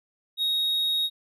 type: tone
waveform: triangle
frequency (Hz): 3761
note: A#7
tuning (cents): +15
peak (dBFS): -21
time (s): 0.37-1.1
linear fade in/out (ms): 50
effects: none